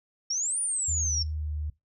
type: exponential two-way sweep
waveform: sine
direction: up then down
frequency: 5390 to 9580 to 5390 Hz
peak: -26 dBFS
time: 0.3-1.23 s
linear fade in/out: 5 ms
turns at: 0.6 s
type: tone with pitch glide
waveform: sine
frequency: 77.7 to 75.4 Hz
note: D#2 to D2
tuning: -2 to +46 cents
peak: -29 dBFS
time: 0.88-1.7 s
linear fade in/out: 5 ms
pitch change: -52 cents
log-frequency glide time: 1.26-1.52 s
effects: noise-tail reverb RT60 0.2 s tail -20 dB re dry